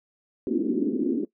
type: band-pass noise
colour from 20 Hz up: pink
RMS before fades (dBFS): -25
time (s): 0.47-1.25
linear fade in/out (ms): 2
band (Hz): 240 to 360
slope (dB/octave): 48
effects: noise-tail reverb RT60 0.1 s tail -18 dB re dry